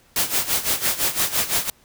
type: noise with tremolo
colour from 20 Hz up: white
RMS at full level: -19 dBFS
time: 0.16-1.7 s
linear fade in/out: 2 ms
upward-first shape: sine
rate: 5.9 Hz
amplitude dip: 80%
effects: pink hiss -56 dBFS RMS until 1.84 s